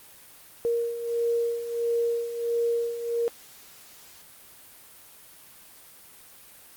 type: beating tone pair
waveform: sine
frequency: 467.4 / 468.9 Hz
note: A#4 / A#4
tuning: +5 / +10 cents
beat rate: 1.5 Hz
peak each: -31 / -25 dBFS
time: 0.65-3.28 s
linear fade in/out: 0 ms
effects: white hiss -50 dBFS RMS until 6.76 s + Opus 32 kbps